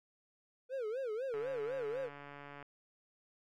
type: tone with vibrato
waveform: triangle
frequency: 479.4 Hz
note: A#4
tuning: 48 cents sharp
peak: -34 dBFS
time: 0.69-2.1 s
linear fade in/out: 50 ms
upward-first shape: sine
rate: 4 Hz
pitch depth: 220 cents each way
type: click train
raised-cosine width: 0.5 ms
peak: -35 dBFS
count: 185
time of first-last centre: 1.34-2.627 s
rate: 143 Hz
effects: none